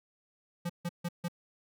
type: tone bursts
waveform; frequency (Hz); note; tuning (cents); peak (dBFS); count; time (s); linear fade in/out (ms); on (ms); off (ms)
square; 173.1; F3; -15; -32; 4; 0.65-1.284; 10; 46; 150
effects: none